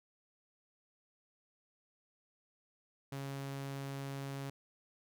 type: tone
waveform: sawtooth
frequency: 137.8 Hz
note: C#3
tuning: 10 cents flat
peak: -36 dBFS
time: 3.12-4.5 s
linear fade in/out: 5 ms
effects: none